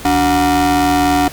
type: ring-modulated tone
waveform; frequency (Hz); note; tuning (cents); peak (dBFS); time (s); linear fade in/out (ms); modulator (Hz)
40% pulse; 220; A3; 0; -7; 0.05-1.28; 2; 508
effects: pink hiss -32 dBFS RMS until 1.32 s